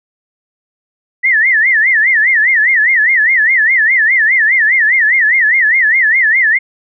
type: tone with vibrato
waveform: sine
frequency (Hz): 1910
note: A#6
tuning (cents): +42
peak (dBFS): -7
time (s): 1.23-6.59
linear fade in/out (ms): 20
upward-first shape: sine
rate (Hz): 4.9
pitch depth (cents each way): 200
effects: none